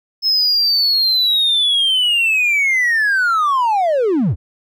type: linear sweep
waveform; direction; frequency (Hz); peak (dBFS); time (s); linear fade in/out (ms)
triangle; down; 5220 to 61.74; -10; 0.22-4.36; 50
effects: tanh soft clip ceiling -7 dBFS